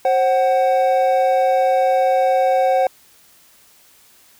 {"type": "tone pair together", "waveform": "triangle", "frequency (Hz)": [531, 748.3], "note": ["C5", "F#5"], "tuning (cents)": [25, 19], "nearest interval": "tritone", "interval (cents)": 594, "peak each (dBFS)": -14, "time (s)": [0.05, 2.87], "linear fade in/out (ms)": 2, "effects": ["white hiss -51 dBFS RMS until 4.39 s"]}